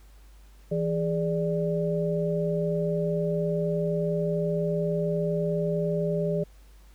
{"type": "tone cluster", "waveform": "sine", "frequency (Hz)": [166.1, 413.2, 589], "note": ["E3", "G#4", "D5"], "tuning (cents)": [13, -9, 5], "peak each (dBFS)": [-27, -29, -29], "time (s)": [0.71, 6.44], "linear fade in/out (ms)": 10, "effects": ["added 50 Hz sine -49 dBFS peak until 6.94 s", "pink hiss -61 dBFS RMS until 6.94 s"]}